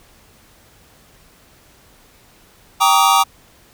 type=chord; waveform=square; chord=Eb major seventh; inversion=first; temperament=equal with one note detuned; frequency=784 / 932.3 / 1147.8 / 1244.5 Hz; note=G5 / Bb5 / D6 / Eb6; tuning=0 / 0 / -40 / 0 cents; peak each=-17 dBFS; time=2.8-3.24 s; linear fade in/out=20 ms; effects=pink hiss -50 dBFS RMS until 3.73 s